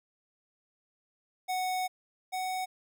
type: tone pair in turn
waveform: square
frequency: 740 / 744.7 Hz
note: F#5 / F#5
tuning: 0 / +11 cents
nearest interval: unison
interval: 11 cents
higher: second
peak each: -30 / -32 dBFS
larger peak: first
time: 1.48-1.88 / 2.32-2.66 s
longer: first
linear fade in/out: 20 ms
effects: none